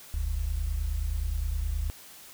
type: tone pair together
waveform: sine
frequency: 43.64 / 73.2 Hz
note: F1 / D2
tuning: -1 / -5 cents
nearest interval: major sixth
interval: 896 cents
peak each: -28 dBFS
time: 0.14-1.9 s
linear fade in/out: 0 ms
effects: tanh soft clip ceiling -22 dBFS + white hiss -49 dBFS RMS until 2.33 s

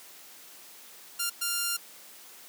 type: tone bursts at uneven times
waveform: 5% pulse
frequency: 1396 Hz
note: F6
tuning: 1 cent flat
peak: -16 dBFS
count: 2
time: 1.19-1.3 / 1.41-1.77 s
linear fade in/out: 10 ms
effects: white hiss -50 dBFS RMS until 2.48 s + high-pass 200 Hz 12 dB/octave

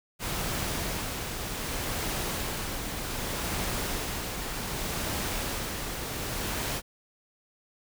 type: noise with tremolo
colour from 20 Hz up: pink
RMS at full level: -31 dBFS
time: 0.19-6.82 s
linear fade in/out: 50 ms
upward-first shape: sine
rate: 0.65 Hz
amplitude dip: 35%
effects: none

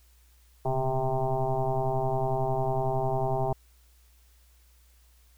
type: tone with frequency modulation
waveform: sine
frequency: 395.5 Hz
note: G4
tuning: 15 cents sharp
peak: -24 dBFS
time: 0.65-3.53 s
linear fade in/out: 5 ms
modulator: 130 Hz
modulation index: 3.7
effects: added 60 Hz sine -57 dBFS peak until 5.37 s + white hiss -65 dBFS RMS until 5.37 s

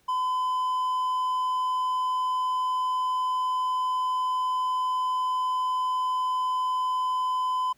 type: tone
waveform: triangle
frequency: 1014 Hz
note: B5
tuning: 45 cents sharp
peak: -22 dBFS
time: 0.08-7.73 s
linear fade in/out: 10 ms
effects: pink hiss -65 dBFS RMS until 7.77 s

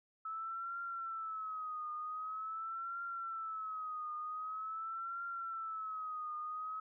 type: tone with vibrato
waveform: sine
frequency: 1300 Hz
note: E6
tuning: 24 cents flat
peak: -39 dBFS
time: 0.25-6.8 s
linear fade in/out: 5 ms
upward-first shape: triangle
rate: 0.45 Hz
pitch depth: 110 cents each way
effects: none

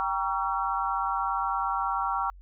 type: chord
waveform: sine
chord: G diminished seventh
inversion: none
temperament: just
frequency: 784 / 940.8 / 1128.9 / 1354.7 Hz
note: G5 / Bb5 / Db6 / Fb6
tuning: 0 / +16 / +31 / +47 cents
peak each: -31 dBFS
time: 0-2.3 s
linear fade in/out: 0 ms
effects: added 46 Hz sine -46 dBFS peak until 2.41 s

